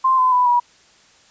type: tone with pitch steps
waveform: sine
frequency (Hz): 1046.5 / 1019.6 / 993.5 / 968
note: C6 / C6 / B5 / B5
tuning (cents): 0 / -45 / +10 / -35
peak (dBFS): -12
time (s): 0.04-0.6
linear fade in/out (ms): 10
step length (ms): 140
effects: white hiss -52 dBFS RMS until 1.3 s + resampled to 16000 Hz